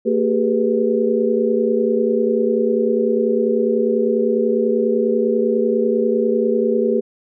sine tone cluster, 228.6 / 386.1 / 416.2 / 490.5 Hz, A#3 / G4 / G#4 / B4, -34 / -26 / +4 / -12 cents, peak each -20 dBFS, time 0.05-7.01 s, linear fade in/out 20 ms, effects none

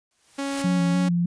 white noise with exponential growth, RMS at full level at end -31 dBFS, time 0.11-0.62 s, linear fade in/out 1 ms, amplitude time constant 110 ms
sawtooth tone, 277.2 Hz, C#4, in tune, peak -22 dBFS, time 0.38-1.09 s, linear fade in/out 10 ms
sine tone with vibrato, 176.3 Hz, F3, 17 cents sharp, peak -19 dBFS, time 0.64-1.26 s, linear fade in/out 5 ms, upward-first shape square, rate 3.3 Hz, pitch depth 32 cents each way
effects resampled to 22050 Hz

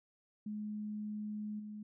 sine tone with level steps, 211 Hz, G#3, 28 cents sharp, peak -38 / -43 dBFS, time 0.46-1.83 s, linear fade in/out 5 ms, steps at 1.59 s, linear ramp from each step 10 ms, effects none

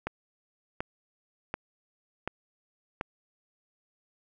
click train, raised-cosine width 0.5 ms, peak -16 dBFS, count 5, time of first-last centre 0.07-3.011 s, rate 1.36 Hz, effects none

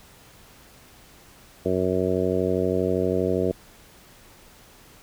harmonic tone, 92.5 Hz, F#2, in tune, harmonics 1 / 2 / 3 / 4 / 5 / 6 / 7, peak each -31 / -29 / -29 / -26 / -26 / -30 / -31 dBFS, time 1.65-3.52 s, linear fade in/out 10 ms, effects pink hiss -51 dBFS RMS until 5.02 s

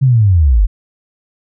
sine linear sweep, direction down, 138.59 to 41.52 Hz, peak -6 dBFS, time 0.01-0.67 s, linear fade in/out 20 ms, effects none

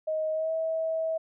sine tone with pitch glide, 627 to 645.7 Hz, D#5 to E5, +13 to -36 cents, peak -26 dBFS, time 0.07-1.18 s, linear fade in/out 10 ms, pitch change +51 cents, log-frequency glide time 0.32-0.52 s, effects none

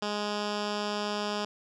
10% pulse tone with low-pass filter, 207.7 Hz, G#3, in tune, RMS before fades -32 dBFS, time 0.02-1.45 s, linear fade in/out 5 ms, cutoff 5000 Hz, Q 2.1, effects none

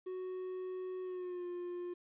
triangle tone with pitch glide, 370 to 353.7 Hz, F#4 to F4, 0 to +22 cents, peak -37 dBFS, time 0.06-1.94 s, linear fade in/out 10 ms, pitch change -78 cents, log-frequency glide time 1.03-1.46 s, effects resampled to 8000 Hz + 12-bit

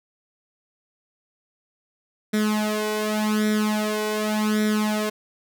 sawtooth tone with flanger, 213.2 Hz, G#3, 46 cents sharp, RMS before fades -23 dBFS, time 2.33-5.1 s, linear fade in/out 10 ms, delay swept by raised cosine 0.53 to 2.03 ms, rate 0.87 Hz, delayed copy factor +0.85, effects none

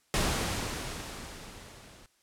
pink noise with level ramp, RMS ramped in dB -27 to -54 dBFS, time 0.14-2.06 s, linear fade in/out 0 ms, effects white hiss -69 dBFS RMS until 2.22 s + low-pass 10000 Hz 12 dB/octave

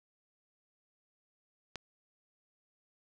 click, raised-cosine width 0.2 ms, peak -22 dBFS, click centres 1.757 s, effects none

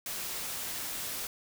white noise, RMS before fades -37 dBFS, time 0.06-1.27 s, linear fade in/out 2 ms, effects none

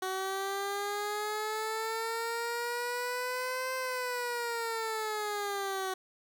15% pulse linear two-way sweep, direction up then down, 374 to 519 to 374 Hz, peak -26 dBFS, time 0.02-5.94 s, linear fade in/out 5 ms, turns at 3.75 s, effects none

